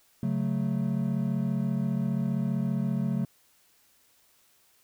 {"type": "chord", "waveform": "triangle", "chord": "F# minor", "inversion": "second", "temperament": "equal with one note detuned", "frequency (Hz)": [139.15, 185, 220], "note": ["C#3", "F#3", "A3"], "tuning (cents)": [7, 0, 0], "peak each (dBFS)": -28, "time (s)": [0.23, 3.25], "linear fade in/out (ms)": 2, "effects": ["white hiss -64 dBFS RMS until 4.83 s"]}